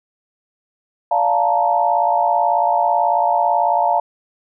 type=chord; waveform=sine; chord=Bb major seventh; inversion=first; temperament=just; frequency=582.7 / 699.2 / 874.1 / 932.3 Hz; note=D5 / F5 / A5 / Bb5; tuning=-14 / +2 / -12 / 0 cents; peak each=-23 / -17 / -18 / -20 dBFS; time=1.11-4 s; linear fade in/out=5 ms; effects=none